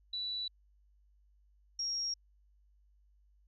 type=tone pair in turn; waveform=sine; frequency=3951 / 5588 Hz; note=B7 / F8; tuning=0 / 0 cents; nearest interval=tritone; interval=600 cents; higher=second; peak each=-35 / -33 dBFS; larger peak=second; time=0.13-0.48 / 1.79-2.14 s; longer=neither; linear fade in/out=5 ms; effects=added 50 Hz sine -64 dBFS peak until 3.47 s